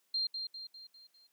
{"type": "tone with echo", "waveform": "sine", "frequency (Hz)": 4186, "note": "C8", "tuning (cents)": 0, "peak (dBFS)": -30, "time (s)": [0.14, 0.27], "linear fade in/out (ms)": 5, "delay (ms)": 200, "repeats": 5, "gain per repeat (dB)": -6, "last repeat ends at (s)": 1.27, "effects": ["white hiss -75 dBFS RMS until 1.32 s", "high-pass 200 Hz 12 dB/octave"]}